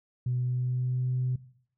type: tone with pitch glide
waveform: sine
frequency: 124.4 to 127.01 Hz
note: B2 to B2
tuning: +13 to +49 cents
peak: -25 dBFS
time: 0.26-1.36 s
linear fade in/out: 5 ms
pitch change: +36 cents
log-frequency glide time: 0.36-1.11 s
effects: noise-tail reverb RT60 0.6 s tail -18 dB re dry + tanh soft clip ceiling -21 dBFS